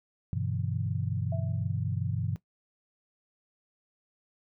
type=chord; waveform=sine; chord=E minor seventh; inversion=first; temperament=equal with one note detuned; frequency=98 / 123.47 / 145.99 / 164.81 Hz; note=G2 / B2 / D3 / E3; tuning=0 / 0 / -10 / 0 cents; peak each=-32 / -33 / -37 / -36 dBFS; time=0.33-2.36 s; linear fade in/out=0 ms
type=tone with exponential decay; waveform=sine; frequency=659.3 Hz; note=E5; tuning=in tune; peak=-34 dBFS; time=1.32-1.78 s; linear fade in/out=5 ms; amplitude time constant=99 ms
effects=noise-tail reverb RT60 0.1 s tail -17 dB re dry